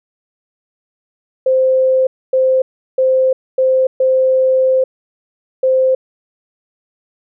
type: tone bursts at uneven times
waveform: sine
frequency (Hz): 521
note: C5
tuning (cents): -7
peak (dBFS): -9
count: 6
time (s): 1.46-2.07 / 2.33-2.62 / 2.98-3.33 / 3.58-3.87 / 4-4.84 / 5.63-5.95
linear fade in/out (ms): 5
effects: none